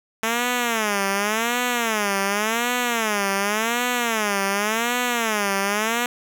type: tone with vibrato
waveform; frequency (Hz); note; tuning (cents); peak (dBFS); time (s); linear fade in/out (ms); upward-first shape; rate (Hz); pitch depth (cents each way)
5% pulse; 220; A3; 0; -9; 0.23-6.06; 2; sine; 0.89; 200
effects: none